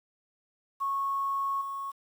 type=tone with level steps; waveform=sine; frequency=1100 Hz; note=C#6; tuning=14 cents flat; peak=-27 / -33 dBFS; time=0.8-1.92 s; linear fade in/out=20 ms; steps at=1.61 s; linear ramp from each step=5 ms; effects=9-bit

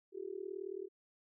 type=tone with amplitude modulation; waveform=sine; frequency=386.8 Hz; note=G4; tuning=23 cents flat; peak=-36 dBFS; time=0.12-0.89 s; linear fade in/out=50 ms; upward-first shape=sine; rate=38.7 Hz; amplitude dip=100%; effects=none

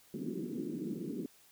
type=band-pass noise; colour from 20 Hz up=white; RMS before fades=-39 dBFS; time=0.14-1.26 s; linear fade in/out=2 ms; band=160 to 370 Hz; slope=48 dB/octave; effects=white hiss -63 dBFS RMS until 1.51 s

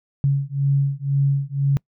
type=beating tone pair; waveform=sine; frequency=138.3 / 140.3 Hz; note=C#3 / C#3; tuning=-4 / +21 cents; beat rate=2 Hz; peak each=-20 / -20 dBFS; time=0.24-1.77 s; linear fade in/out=0 ms; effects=noise-tail reverb RT60 0.1 s tail -26 dB re dry

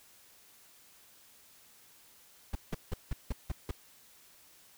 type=noise bursts; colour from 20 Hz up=brown; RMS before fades=-32 dBFS; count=7; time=2.53-3.711 s; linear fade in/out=5 ms; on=23 ms; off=170 ms; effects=white hiss -60 dBFS RMS until 4.77 s

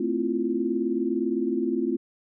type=chord; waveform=sine; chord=F major seventh; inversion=first; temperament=equal with one note detuned; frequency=223.7 / 261.6 / 329.6 / 349.2 Hz; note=A3 / C4 / E4 / F4; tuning=+29 / 0 / 0 / 0 cents; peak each=-30 / -28 / -30 / -27 dBFS; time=0-1.97 s; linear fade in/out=5 ms; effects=none

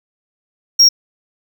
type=tone; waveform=triangle; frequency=5588 Hz; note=F8; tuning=in tune; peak=-4 dBFS; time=0.79-0.89 s; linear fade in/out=10 ms; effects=none

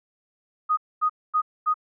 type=tone bursts; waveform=sine; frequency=1244.5 Hz; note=D#6; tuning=in tune; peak=-18 dBFS; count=4; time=0.69-1.742 s; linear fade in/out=20 ms; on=83 ms; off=240 ms; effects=none

